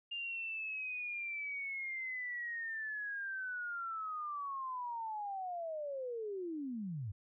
sine linear sweep, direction down, 2813 to 91.2 Hz, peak -38 dBFS, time 0.11-7.12 s, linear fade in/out 10 ms, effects none

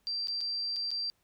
sine tone with dropouts, 4705 Hz, D8, 2 cents sharp, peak -31 dBFS, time 0.07-1.1 s, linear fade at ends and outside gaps 0 ms, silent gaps 0.272-0.283 / 0.407-0.412 / 0.761-0.765 / 0.906-0.914 s, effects pink hiss -73 dBFS RMS until 1.23 s

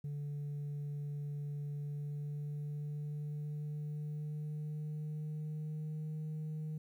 sine tone with pitch glide, 145.2 to 154.73 Hz, D3 to D#3, -19 to -9 cents, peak -35 dBFS, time 0.04-6.78 s, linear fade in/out 5 ms, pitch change +110 cents, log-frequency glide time 1.74-6.15 s, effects tanh soft clip ceiling -37 dBFS + 12-bit

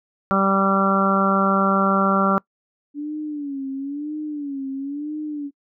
harmonic tone, 194.8 Hz, G3, 11 cents flat, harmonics 1 / 2 / 3 / 4 / 5 / 6 / 7, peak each -20 / -27 / -24 / -27 / -31 / -22 / -21 dBFS, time 0.31-2.38 s, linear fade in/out 0 ms
sine tone with vibrato, 286.4 Hz, D4, 43 cents flat, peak -25 dBFS, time 2.94-5.51 s, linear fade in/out 50 ms, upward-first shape sine, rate 1 Hz, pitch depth 110 cents each way
effects noise-tail reverb RT60 0.1 s tail -24 dB re dry

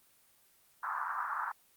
pink band-pass noise, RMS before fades -36 dBFS, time 0.83-1.52 s, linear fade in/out 5 ms, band 920 to 1500 Hz, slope 48 dB/octave, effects white hiss -66 dBFS RMS until 1.76 s + Opus 24 kbps

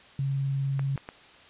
sine tone with vibrato, 137.1 Hz, C#3, 19 cents flat, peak -25 dBFS, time 0.19-0.96 s, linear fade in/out 2 ms, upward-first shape triangle, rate 20 Hz, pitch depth 32 cents each way
clicks, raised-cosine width 0.5 ms, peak -22 dBFS, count 3, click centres 0.794 / 0.977 / 1.089 s
effects white hiss -52 dBFS RMS until 1.49 s + resampled to 8000 Hz

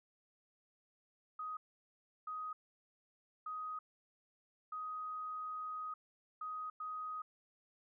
sine tone bursts at uneven times, 1253 Hz, D#6, 12 cents sharp, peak -40 dBFS, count 6, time 1.39-1.57 / 2.27-2.53 / 3.46-3.79 / 4.72-5.94 / 6.41-6.7 / 6.8-7.22 s, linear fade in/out 5 ms, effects none

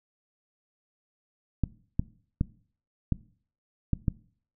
clicks, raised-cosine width 5 ms, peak -12 dBFS, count 6, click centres 1.637 / 1.995 / 2.411 / 3.123 / 3.933 / 4.082 s, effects noise-tail reverb RT60 0.5 s tail -20 dB re dry

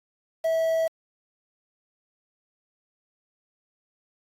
triangle tone with quantisation, 651 Hz, E5, 22 cents flat, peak -19 dBFS, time 0.44-0.88 s, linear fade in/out 10 ms, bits 7, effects AAC 48 kbps

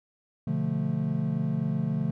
triangle chord, B half-diminished seventh, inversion none, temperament equal, 123.47 / 146.83 / 174.61 / 220 Hz, B2 / D3 / F3 / A3, 0 / 0 / 0 / 0 cents, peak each -33 / -27 / -29 / -29 dBFS, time 0.47-2.11 s, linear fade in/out 5 ms, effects none

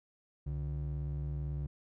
triangle ring-modulated tone, 105.3 Hz, G#2, 24 cents sharp, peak -29 dBFS, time 0.46-1.67 s, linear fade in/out 10 ms, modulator 39 Hz, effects none

